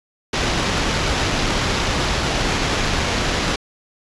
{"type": "noise with sample-and-hold", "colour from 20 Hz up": "pink", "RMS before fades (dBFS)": -20, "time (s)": [0.33, 3.56], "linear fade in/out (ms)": 5, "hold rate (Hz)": 8820, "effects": ["resampled to 22050 Hz"]}